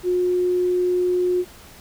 sine tone, 360 Hz, F#4, 47 cents flat, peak -17 dBFS, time 0.03-1.45 s, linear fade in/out 50 ms, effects pink hiss -45 dBFS RMS until 1.8 s

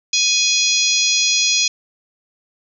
harmonic tone with a mistuned harmonic, 830 Hz, G#5, 1 cent flat, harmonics 3 / 4 / 5 / 6 / 7 / 8, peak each -21 / -21 / -21 / -21 / -21 / -21 dBFS, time 0.13-1.68 s, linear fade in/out 5 ms, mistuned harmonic 4, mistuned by +17 cents, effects none

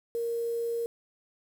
sine tone with quantisation, 466.2 Hz, A#4, in tune, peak -28 dBFS, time 0.15-0.86 s, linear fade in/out 0 ms, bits 8, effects none

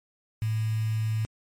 sine tone with quantisation, 110 Hz, A2, in tune, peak -24 dBFS, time 0.42-1.25 s, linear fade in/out 0 ms, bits 7, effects MP3 64 kbps

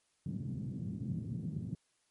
white band-pass noise, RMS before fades -39 dBFS, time 0.26-1.75 s, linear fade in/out 2 ms, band 110 to 190 Hz, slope 24 dB/octave, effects white hiss -75 dBFS RMS until 2.1 s + MP3 48 kbps

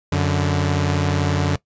sawtooth tone pair together, 91.53 / 145.3 Hz, F#2 / D3, -18 / -18 cents, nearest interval minor sixth, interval 800 cents, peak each -16 dBFS, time 0.12-1.56 s, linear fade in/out 5 ms, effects noise-tail reverb RT60 0.1 s tail -19 dB re dry + resampled to 16000 Hz

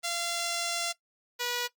5% pulse tone pair in turn, 687 / 485.8 Hz, F5 / B4, -29 / -29 cents, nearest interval tritone, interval 600 cents, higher first, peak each -18 dBFS, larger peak neither, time 0.03-0.93 / 1.39-1.68 s, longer first, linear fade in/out 20 ms, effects noise-tail reverb RT60 0.1 s tail -18 dB re dry + Opus 32 kbps

